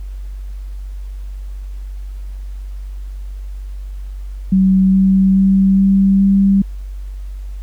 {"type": "tone with pitch steps", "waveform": "sine", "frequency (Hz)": [190, 191.54, 193.1, 194.67, 196.25], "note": ["F#3", "G3", "G3", "G3", "G3"], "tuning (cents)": [46, -40, -26, -12, 2], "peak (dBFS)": -8, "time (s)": [4.52, 6.62], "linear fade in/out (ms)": 5, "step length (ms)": 420, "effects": ["added 48 Hz sine -24 dBFS peak until 7.62 s", "pink hiss -52 dBFS RMS until 7.62 s"]}